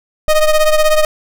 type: ring-modulated tone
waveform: square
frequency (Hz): 311.1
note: D#4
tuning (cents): 0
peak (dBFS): -6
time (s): 0.28-1.05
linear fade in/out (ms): 2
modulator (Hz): 303
effects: none